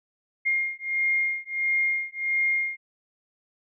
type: beating tone pair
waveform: sine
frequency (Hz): 2126 / 2127.5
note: C7 / C7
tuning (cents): +27 / +28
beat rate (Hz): 1.5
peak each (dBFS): -26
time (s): 0.45-2.77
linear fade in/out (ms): 20
effects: none